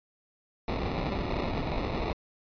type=noise with sample-and-hold; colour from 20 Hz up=pink; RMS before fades=-31 dBFS; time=0.68-2.13 s; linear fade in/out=2 ms; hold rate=1575 Hz; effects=resampled to 11025 Hz